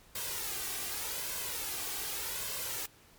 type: noise with flanger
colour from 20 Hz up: white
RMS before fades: -37 dBFS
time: 0.15-2.86 s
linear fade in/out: 5 ms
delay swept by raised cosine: 1.9 to 2.62 ms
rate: 0.85 Hz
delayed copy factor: +0.55
effects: pink hiss -60 dBFS RMS until 3.18 s + MP3 96 kbps